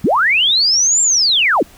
sine linear two-way sweep, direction up then down, 127.9 to 7459 to 207.9 Hz, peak -10 dBFS, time 0.04-1.63 s, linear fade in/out 5 ms, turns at 1.02 s, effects pink hiss -44 dBFS RMS until 1.77 s

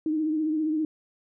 sine tone with vibrato, 310.7 Hz, D#4, 2 cents flat, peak -23 dBFS, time 0.06-0.85 s, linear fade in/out 2 ms, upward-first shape triangle, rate 15 Hz, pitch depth 58 cents each way, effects none

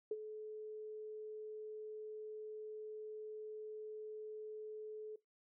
sine tone with ADSR envelope, 430 Hz, A4, 40 cents flat, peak -34 dBFS, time 0.11-5.16 s, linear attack 4 ms, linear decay 41 ms, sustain -11 dB, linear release 6 ms, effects noise-tail reverb RT60 0.2 s tail -21 dB re dry

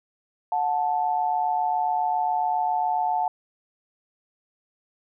sine tone pair together, 730 / 877.3 Hz, F#5 / A5, -24 / -5 cents, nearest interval minor third, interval 319 cents, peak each -24 dBFS, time 0.52-3.28 s, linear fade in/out 2 ms, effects none

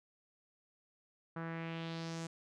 sawtooth tone with low-pass filter sweep, 164.81 Hz, E3, in tune, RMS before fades -42 dBFS, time 1.36-2.27 s, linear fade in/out 5 ms, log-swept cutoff 1400 to 7600 Hz, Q 2.4, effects none

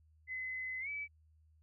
sine tone with pitch glide, 2034 to 2296 Hz, C7 to D7, -50 to -40 cents, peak -38 dBFS, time 0.27-1.08 s, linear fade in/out 50 ms, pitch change +210 cents, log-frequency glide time 0.8-0.89 s, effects added 78 Hz sine -64 dBFS peak until 1.62 s

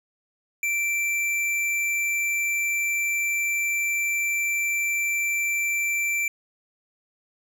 sine tone with tanh clipping, 2344 Hz, D7, 4 cents flat, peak -24 dBFS, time 0.63-6.28 s, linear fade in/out 2 ms, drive 16 dB, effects none

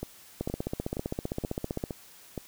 two click trains, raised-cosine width 2 ms, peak -20 / -17 dBFS, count 6 / 23, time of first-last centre 0.03-2.377 / 0.41-1.839 s, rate 2.13 / 15.4 Hz, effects white hiss -53 dBFS RMS until 2.47 s

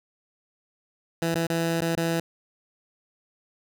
15% pulse tone with dropouts, 166.2 Hz, E3, 15 cents sharp, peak -17 dBFS, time 1.22-2.2 s, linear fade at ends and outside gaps 2 ms, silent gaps 1.343-1.354 / 1.468-1.5 / 1.806-1.817 / 1.953-1.973 s, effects none

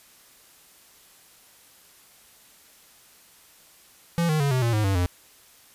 square tone with pitch steps, 169.7 / 154.72 / 141.06 / 128.61 / 117.26 / 106.9 / 97.47 / 88.86 Hz, F3 / D#3 / C#3 / C3 / A#2 / A2 / G2 / F2, -49 / -9 / +31 / -29 / +11 / -49 / -9 / +31 cents, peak -21 dBFS, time 4.18-5.06 s, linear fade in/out 0 ms, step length 110 ms, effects white hiss -54 dBFS RMS until 5.74 s + resampled to 32000 Hz

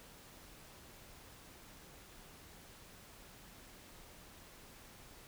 silence, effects pink hiss -57 dBFS RMS until 5.27 s

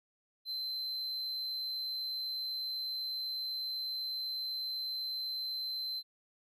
triangle tone, 4084 Hz, C8, 43 cents flat, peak -34 dBFS, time 0.45-6.03 s, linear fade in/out 50 ms, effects none

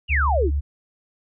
sine exponential sweep, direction down, 2974 to 277.2 Hz, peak -19 dBFS, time 0.08-0.51 s, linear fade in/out 50 ms
sine tone, 71.5 Hz, D2, 46 cents flat, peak -19 dBFS, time 0.09-0.61 s, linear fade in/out 20 ms
effects none

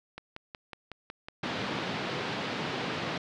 click train, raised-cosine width 0.3 ms, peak -24 dBFS, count 10, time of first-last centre 0.18-1.837 s, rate 5.43 Hz
pink band-pass noise, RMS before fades -34 dBFS, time 1.43-3.18 s, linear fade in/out 5 ms, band 130 to 4200 Hz, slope 24 dB/octave
effects none

